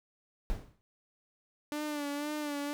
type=noise with exponential decay; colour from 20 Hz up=brown; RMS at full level=-33 dBFS; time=0.5-0.81 s; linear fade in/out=0 ms; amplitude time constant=67 ms
type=tone with vibrato; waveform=sawtooth; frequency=293.7 Hz; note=D4; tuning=in tune; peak=-30 dBFS; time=1.72-2.73 s; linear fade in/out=0 ms; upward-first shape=sine; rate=2 Hz; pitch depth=49 cents each way
effects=none